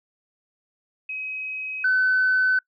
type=tone pair in turn; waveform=sine; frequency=2538 / 1513.9 Hz; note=D#7 / F#6; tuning=+34 / +39 cents; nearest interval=major sixth; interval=895 cents; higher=first; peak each=-28 / -16 dBFS; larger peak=second; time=1.09-1.84 / 1.84-2.59 s; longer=neither; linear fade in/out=5 ms; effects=noise-tail reverb RT60 0.1 s tail -25 dB re dry + tanh soft clip ceiling -13 dBFS